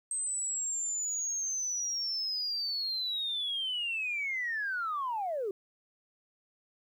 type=linear sweep; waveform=sine; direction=down; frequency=8310 to 370 Hz; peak=-30 dBFS; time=0.11-5.51 s; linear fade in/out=2 ms; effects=tanh soft clip ceiling -26 dBFS + 11-bit